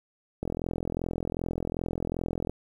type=click train; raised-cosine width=2 ms; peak=-17 dBFS; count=89; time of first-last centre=0.43-2.496 s; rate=42.6 Hz; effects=9-bit